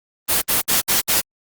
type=noise bursts; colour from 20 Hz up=white; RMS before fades=-17 dBFS; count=5; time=0.28-1.216 s; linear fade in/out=20 ms; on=140 ms; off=59 ms; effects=Opus 24 kbps